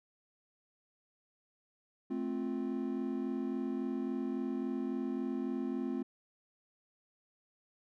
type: chord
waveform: triangle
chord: F major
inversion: first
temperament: just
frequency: 218.3 / 261.9 / 349.2 Hz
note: A3 / C4 / F4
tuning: -13 / +2 / 0 cents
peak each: -37 / -34 / -38 dBFS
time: 2.1-6.03 s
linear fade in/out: 10 ms
effects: none